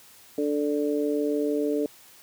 harmonic tone, 146.8 Hz, D3, in tune, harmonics 2 / 3 / 4, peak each -26 / -26 / -32 dBFS, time 0.38-1.86 s, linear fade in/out 2 ms, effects white hiss -52 dBFS RMS until 2.22 s + high-pass 60 Hz 12 dB/octave

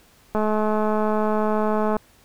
click train, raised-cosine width 1 ms, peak -10 dBFS, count 347, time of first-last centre 0.35-1.967 s, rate 214 Hz, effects pink hiss -55 dBFS RMS until 2.24 s

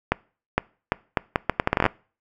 accelerating click train, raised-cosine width 0.5 ms, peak -3 dBFS, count 15, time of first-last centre 0.12-1.863 s, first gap 460 ms, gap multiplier 0.74, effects noise-tail reverb RT60 0.4 s tail -24 dB re dry

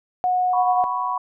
sine tone, 730 Hz, F#5, 24 cents flat, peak -17 dBFS, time 0.24-0.84 s, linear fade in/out 0 ms
sine chord, F# suspended fourth, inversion none, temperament equal, 740 / 987.8 / 1108.7 Hz, F#5 / B5 / C#6, 0 / 0 / 0 cents, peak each -28 / -24 / -26 dBFS, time 0.53-1.18 s, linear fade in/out 5 ms
effects none

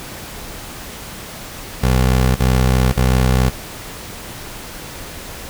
20% pulse tone bursts, 63.7 Hz, C2, 46 cents flat, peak -7 dBFS, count 3, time 1.82-3.502 s, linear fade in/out 20 ms, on 540 ms, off 31 ms, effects pink hiss -32 dBFS RMS until 5.49 s

